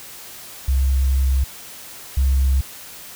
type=tone pair in turn; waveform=sine; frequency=66.4 / 66.82 Hz; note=C2 / C2; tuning=+26 / +37 cents; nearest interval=unison; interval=11 cents; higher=second; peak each=-13 / -12 dBFS; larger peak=second; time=0.68-1.44 / 2.17-2.61 s; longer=first; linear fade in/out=5 ms; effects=tanh soft clip ceiling -11 dBFS + white hiss -38 dBFS RMS until 3.15 s